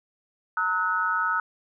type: tone cluster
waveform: sine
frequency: 915 / 1287 / 1477 Hz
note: A#5 / E6 / F#6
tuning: -32 / -42 / -3 cents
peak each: -31 / -25 / -26 dBFS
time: 0.57-1.4 s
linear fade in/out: 2 ms
effects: none